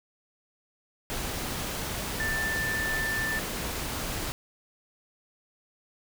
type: tone in noise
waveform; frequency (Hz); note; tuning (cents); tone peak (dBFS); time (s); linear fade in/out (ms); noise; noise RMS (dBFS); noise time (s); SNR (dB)
sine; 1772; A6; +12; -28; 2.2-3.39; 0; pink; -33; 1.1-4.32; +2
effects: none